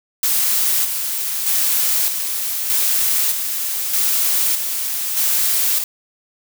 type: noise with tremolo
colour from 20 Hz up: blue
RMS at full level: -17 dBFS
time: 0.23-5.84 s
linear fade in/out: 2 ms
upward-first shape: square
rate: 0.81 Hz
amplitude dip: 45%
effects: none